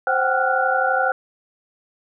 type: tone cluster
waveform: sine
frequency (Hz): 524 / 749 / 781 / 1385 / 1466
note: C5 / F#5 / G5 / F6 / F#6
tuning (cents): +2 / +21 / -7 / -15 / -16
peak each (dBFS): -23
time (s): 0.07-1.12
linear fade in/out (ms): 2
effects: none